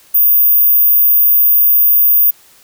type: tone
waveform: sine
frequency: 14917 Hz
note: A#9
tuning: in tune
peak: -6 dBFS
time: 0.14-2.31 s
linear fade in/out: 10 ms
effects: white hiss -46 dBFS RMS until 2.63 s